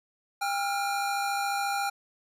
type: tone cluster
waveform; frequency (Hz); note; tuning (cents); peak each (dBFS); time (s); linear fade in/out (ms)
square; 801 / 1360 / 1414; G5 / F6 / F6; +37 / -46 / +21; -29 / -38 / -35; 0.41-1.9; 10
effects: resampled to 32000 Hz